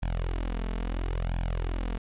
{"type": "tone with flanger", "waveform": "sawtooth", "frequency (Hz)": 42.78, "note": "F1", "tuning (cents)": -35, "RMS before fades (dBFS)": -30, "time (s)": [0.02, 1.98], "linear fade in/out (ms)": 10, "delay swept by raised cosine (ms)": [1.2, 4.6], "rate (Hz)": 0.74, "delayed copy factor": 0.95, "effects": ["resampled to 8000 Hz", "10-bit"]}